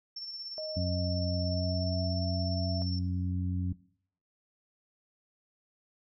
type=tone with tremolo; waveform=sine; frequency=5410 Hz; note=E8; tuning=44 cents sharp; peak=-37 dBFS; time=0.16-2.99 s; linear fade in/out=5 ms; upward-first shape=square; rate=17 Hz; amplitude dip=35%
type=tone with pitch glide; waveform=sine; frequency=622.3 to 663.1 Hz; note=D#5 to E5; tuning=0 to +10 cents; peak=-36 dBFS; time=0.58-2.82 s; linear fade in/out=0 ms; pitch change=+110 cents; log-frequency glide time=1.34-2.25 s
type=harmonic tone; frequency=90.6 Hz; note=F#2; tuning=36 cents flat; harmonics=1 / 2 / 3; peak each=-30 / -34 / -39 dBFS; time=0.76-3.73 s; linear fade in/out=10 ms
effects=noise-tail reverb RT60 0.6 s tail -20 dB re dry